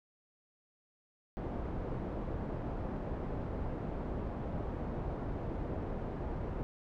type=low-pass noise; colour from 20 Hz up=pink; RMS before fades=-38 dBFS; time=1.37-6.63 s; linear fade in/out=0 ms; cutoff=720 Hz; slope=12 dB/octave; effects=none